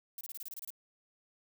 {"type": "noise bursts", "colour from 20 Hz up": "violet", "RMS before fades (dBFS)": -43, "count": 10, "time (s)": [0.18, 0.704], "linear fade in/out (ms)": 2, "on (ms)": 29, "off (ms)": 26, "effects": []}